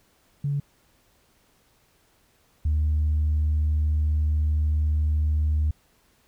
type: tone pair in turn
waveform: sine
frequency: 142.3 / 76.15 Hz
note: C#3 / D#2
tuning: +46 / -37 cents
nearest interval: major seventh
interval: 1083 cents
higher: first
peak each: -22 / -18 dBFS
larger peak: second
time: 0.44-0.6 / 2.65-5.71 s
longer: second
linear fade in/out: 5 ms
effects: tanh soft clip ceiling -17 dBFS + pink hiss -63 dBFS RMS until 6.27 s

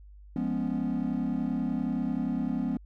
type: chord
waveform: triangle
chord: C# dominant seventh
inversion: first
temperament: equal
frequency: 174.61 / 207.7 / 246.9 / 277.2 Hz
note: E#3 / G#3 / B3 / C#4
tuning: 0 / 0 / 0 / 0 cents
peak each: -32 / -31 / -28 / -31 dBFS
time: 0.36-2.77 s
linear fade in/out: 2 ms
effects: tanh soft clip ceiling -18 dBFS + added 50 Hz sine -47 dBFS peak until 2.85 s

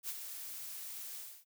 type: noise with ADSR envelope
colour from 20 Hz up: blue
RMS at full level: -38 dBFS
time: 0.03-1.45 s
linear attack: 60 ms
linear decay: 41 ms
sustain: -7 dB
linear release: 280 ms
effects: none

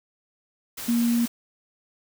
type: tone in noise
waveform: sine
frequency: 235.5 Hz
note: A#3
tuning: 18 cents sharp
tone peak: -19 dBFS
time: 0.88-1.26 s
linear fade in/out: 10 ms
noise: white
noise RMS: -35 dBFS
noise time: 0.77-1.28 s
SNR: +13 dB
effects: none

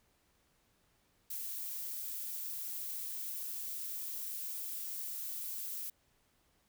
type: noise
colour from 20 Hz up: violet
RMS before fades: -41 dBFS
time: 1.3-5.9 s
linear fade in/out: 5 ms
effects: pink hiss -73 dBFS RMS until 6.68 s

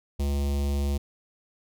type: tone with notch filter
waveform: square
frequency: 70.6 Hz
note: C#2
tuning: 32 cents sharp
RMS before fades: -26 dBFS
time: 0.19-0.98 s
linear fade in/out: 10 ms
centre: 1500 Hz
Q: 0.59
effects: none

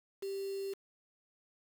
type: tone with quantisation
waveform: sine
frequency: 392 Hz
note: G4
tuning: in tune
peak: -36 dBFS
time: 0.22-0.74 s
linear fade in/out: 10 ms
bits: 8
effects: none

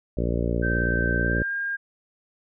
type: harmonic tone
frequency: 58.5 Hz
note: A#1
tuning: 7 cents sharp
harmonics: 1 / 2 / 3 / 4 / 5 / 6 / 7 / 8 / 9 / 10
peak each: -26 / -29 / -31 / -32 / -33 / -34 / -34 / -35 / -36 / -36 dBFS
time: 0.17-1.43 s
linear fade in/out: 5 ms
type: tone with pitch glide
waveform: sine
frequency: 1555 to 1611.7 Hz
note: G6 to G6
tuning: -14 to +48 cents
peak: -25 dBFS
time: 0.62-1.77 s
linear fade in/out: 20 ms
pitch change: +62 cents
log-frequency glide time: 1.19-1.52 s
effects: none

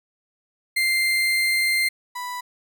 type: tone pair in turn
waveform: 35% pulse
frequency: 2093 / 987.8 Hz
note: C7 / B5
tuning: 0 / 0 cents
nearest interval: octave + minor second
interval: 1300 cents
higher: first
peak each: -17 / -27 dBFS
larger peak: first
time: 0.76-1.89 / 2.15-2.41 s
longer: first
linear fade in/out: 10 ms
effects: none

